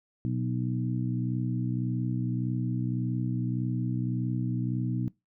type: harmonic tone with a mistuned harmonic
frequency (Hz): 61.74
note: B1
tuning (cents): 0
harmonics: 2 / 3 / 4 / 5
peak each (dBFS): -29 / -33 / -35 / -37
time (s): 0.25-5.08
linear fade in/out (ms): 0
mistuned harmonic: 5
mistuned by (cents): +15
effects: noise-tail reverb RT60 0.2 s tail -22 dB re dry